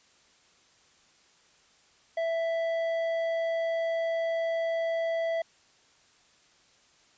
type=tone with tanh clipping; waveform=triangle; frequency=661 Hz; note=E5; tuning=5 cents sharp; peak=-28 dBFS; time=2.17-5.42 s; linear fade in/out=5 ms; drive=13 dB; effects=white hiss -62 dBFS RMS until 7.17 s + resampled to 16000 Hz